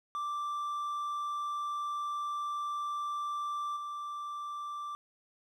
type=tone with level steps; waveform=triangle; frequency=1174.7 Hz; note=D6; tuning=in tune; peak=-31 / -35 dBFS; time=0.15-4.95 s; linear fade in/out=0 ms; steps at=3.76 s; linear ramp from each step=10 ms; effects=none